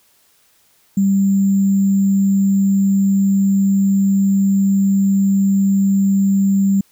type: tone with sample-and-hold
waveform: sine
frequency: 196 Hz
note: G3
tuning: in tune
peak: -11 dBFS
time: 0.97-6.81 s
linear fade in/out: 5 ms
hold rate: 7350 Hz
effects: white hiss -56 dBFS RMS until 6.91 s